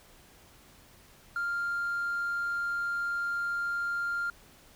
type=tone; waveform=triangle; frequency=1396.9 Hz; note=F6; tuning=in tune; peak=-26 dBFS; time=1.36-4.3 s; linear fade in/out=2 ms; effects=tanh soft clip ceiling -25 dBFS + pink hiss -57 dBFS RMS until 4.75 s